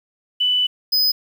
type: tone pair in turn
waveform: sine / square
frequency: 2985 / 5020 Hz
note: F#7 / D#8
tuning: +15 / +15 cents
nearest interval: major sixth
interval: 900 cents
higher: second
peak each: -15 dBFS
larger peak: neither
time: 0.4-0.67 / 0.92-1.12 s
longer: first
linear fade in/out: 10 ms
effects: 8-bit